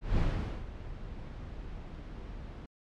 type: noise with ADSR envelope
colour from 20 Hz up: brown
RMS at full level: -27 dBFS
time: 0.01-2.66 s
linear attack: 170 ms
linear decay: 450 ms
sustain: -15 dB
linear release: 5 ms
effects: low-pass 4000 Hz 12 dB/octave + MP3 96 kbps